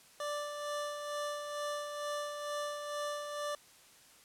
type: tone with tremolo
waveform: 25% pulse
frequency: 587.3 Hz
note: D5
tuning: in tune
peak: -31 dBFS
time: 0.2-3.55 s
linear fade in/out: 2 ms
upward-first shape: sine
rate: 2.2 Hz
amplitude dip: 45%
effects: white hiss -60 dBFS RMS until 4.24 s + low-pass 11000 Hz 12 dB/octave